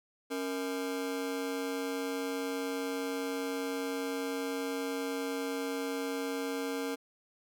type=ring-modulated tone; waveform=40% pulse; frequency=370 Hz; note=F#4; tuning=in tune; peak=-29 dBFS; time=0.3-6.96 s; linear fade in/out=20 ms; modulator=94.9 Hz; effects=none